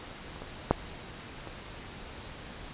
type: clicks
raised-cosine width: 1 ms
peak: -29 / -25 / -7 / -27 dBFS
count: 4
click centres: 0.361 / 0.42 / 0.71 / 1.473 s
effects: pink hiss -44 dBFS RMS until 2.73 s + resampled to 8000 Hz